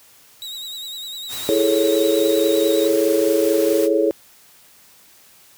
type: tone with vibrato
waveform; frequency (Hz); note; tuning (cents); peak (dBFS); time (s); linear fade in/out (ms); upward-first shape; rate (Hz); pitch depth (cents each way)
40% pulse; 3825; A#7; +44; -28; 0.42-2.87; 0; triangle; 9.9; 66
type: noise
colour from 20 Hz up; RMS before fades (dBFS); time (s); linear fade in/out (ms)
white; -31; 1.28-3.89; 50
type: chord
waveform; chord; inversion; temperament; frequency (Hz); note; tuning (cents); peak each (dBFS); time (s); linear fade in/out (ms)
sine; A major seventh; second; equal; 329.6 / 415.3 / 440 / 554.4; E4 / G#4 / A4 / C#5; 0 / 0 / 0 / 0; -20; 1.49-4.11; 0
effects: white hiss -50 dBFS RMS until 5.57 s + high-pass 60 Hz 12 dB/octave